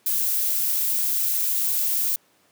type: noise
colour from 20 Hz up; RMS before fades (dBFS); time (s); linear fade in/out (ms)
violet; -23; 0.06-2.16; 5
effects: pink hiss -61 dBFS RMS until 2.51 s + high-pass 200 Hz 12 dB/octave